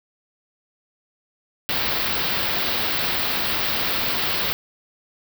white band-stop noise, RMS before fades -23 dBFS, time 1.69-4.53 s, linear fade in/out 0 ms, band 4900 to 16000 Hz, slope 48 dB/octave, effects none

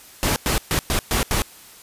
pink noise bursts at uneven times, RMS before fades -20 dBFS, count 6, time 0.23-0.36 / 0.46-0.58 / 0.71-0.79 / 0.9-0.99 / 1.11-1.23 / 1.31-1.42 s, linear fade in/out 0 ms, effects white hiss -45 dBFS RMS until 1.82 s + resampled to 32000 Hz

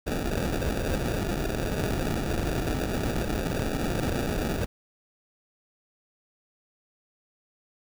pink noise with sample-and-hold, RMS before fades -28 dBFS, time 0.06-4.66 s, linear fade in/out 20 ms, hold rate 1050 Hz, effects none

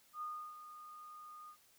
sine tone with ADSR envelope, 1226 Hz, D#6, 26 cents flat, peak -39 dBFS, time 0.13-1.57 s, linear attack 84 ms, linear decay 330 ms, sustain -11 dB, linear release 78 ms, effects white hiss -68 dBFS RMS until 1.78 s

